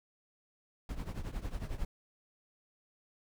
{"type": "noise with tremolo", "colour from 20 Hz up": "brown", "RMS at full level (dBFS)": -35, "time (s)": [0.89, 1.85], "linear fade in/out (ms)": 2, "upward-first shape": "triangle", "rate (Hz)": 11, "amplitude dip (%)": 85, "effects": []}